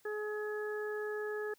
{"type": "harmonic tone", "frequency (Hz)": 422.6, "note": "G#4", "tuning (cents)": 30, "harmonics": [1, 2, 3, 4], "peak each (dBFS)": [-36, -50, -49, -43], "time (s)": [0.05, 1.54], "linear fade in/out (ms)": 5, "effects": ["white hiss -68 dBFS RMS until 1.58 s"]}